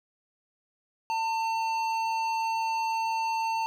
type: tone with hard clipping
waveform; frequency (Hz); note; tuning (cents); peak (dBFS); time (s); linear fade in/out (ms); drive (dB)
sine; 899; A5; +37; -28; 1.1-3.66; 0; 11
effects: none

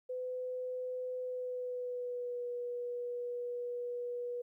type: tone with pitch glide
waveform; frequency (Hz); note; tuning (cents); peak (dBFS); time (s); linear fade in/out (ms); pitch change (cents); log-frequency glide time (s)
sine; 505 to 485.8; B4 to B4; +39 to -29; -36; 0.09-4.42; 10; -68; 1.2-2.47
effects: 13-bit

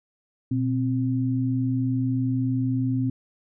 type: tone pair together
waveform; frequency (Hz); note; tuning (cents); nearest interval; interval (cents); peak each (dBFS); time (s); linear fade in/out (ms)
sine; 121.51 / 261.6; B2 / C4; -28 / 0; octave + minor second; 1328; -24; 0.51-3.1; 5
effects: none

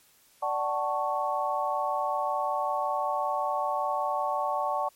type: chord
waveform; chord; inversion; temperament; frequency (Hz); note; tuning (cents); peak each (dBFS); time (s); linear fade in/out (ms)
sine; D major seventh; none; equal with one note detuned; 587.3 / 754.7 / 880 / 1108.7; D5 / F#5 / A5 / C#6; 0 / +34 / 0 / 0; -32 / -31 / -31 / -31; 0.42-4.89; 10
effects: white hiss -61 dBFS RMS until 4.95 s + MP3 64 kbps

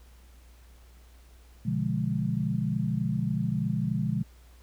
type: chord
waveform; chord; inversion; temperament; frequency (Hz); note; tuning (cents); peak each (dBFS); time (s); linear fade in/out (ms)
sine; B diminished seventh; none; equal; 123.47 / 146.83 / 174.61 / 207.7; B2 / D3 / F3 / Ab3; 0 / 0 / 0 / 0; -31; 1.65-4.23; 10
effects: added 60 Hz sine -51 dBFS peak until 4.62 s + pink hiss -61 dBFS RMS until 4.62 s

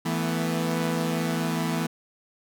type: chord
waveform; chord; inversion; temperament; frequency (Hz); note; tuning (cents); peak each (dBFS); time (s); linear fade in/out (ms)
sawtooth; E suspended fourth; none; equal with one note detuned; 164.81 / 222 / 246.9; E3 / A3 / B3; 0 / +16 / 0; -23 / -27 / -26; 0.05-1.87; 10
effects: none

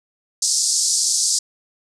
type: band-pass noise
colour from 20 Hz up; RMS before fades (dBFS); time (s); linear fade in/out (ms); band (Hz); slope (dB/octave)
pink; -19; 0.42-1.39; 5; 4700 to 9100; 48
effects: none

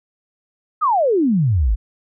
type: exponential sweep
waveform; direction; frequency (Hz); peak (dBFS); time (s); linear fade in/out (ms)
sine; down; 1315 to 45.64; -13; 0.81-1.76; 20
effects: none

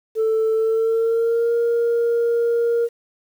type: tone with pitch glide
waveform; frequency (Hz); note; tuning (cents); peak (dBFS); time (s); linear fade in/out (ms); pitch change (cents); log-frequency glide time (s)
sine; 442.2 to 468.2; A4 to A#4; +9 to +8; -14; 0.15-2.89; 50; +99; 0.54-1.53
effects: tanh soft clip ceiling -14 dBFS + 8-bit

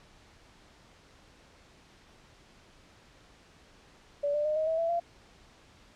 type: tone with pitch steps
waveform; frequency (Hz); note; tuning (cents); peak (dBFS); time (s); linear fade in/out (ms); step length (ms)
sine; 576 / 592.9 / 610.3 / 628.1 / 646.5 / 665.5 / 685; D5 / D5 / D#5 / D#5 / E5 / E5 / F5; -34 / +16 / -34 / +16 / -34 / +16 / -34; -26; 4.23-5; 10; 110
effects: pink hiss -58 dBFS RMS until 5.95 s + low-pass 6000 Hz 12 dB/octave

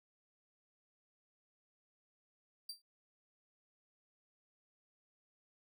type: tone with exponential decay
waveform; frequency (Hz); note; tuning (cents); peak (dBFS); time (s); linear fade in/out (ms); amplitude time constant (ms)
40% pulse; 4699; D8; 0; -38; 2.69-2.82; 5; 27
effects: none

